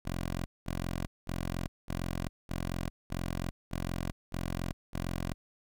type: tone bursts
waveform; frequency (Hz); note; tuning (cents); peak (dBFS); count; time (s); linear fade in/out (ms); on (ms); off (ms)
10% pulse; 43.91; F1; +10; -25; 9; 0.05-5.34; 10; 410; 200
effects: none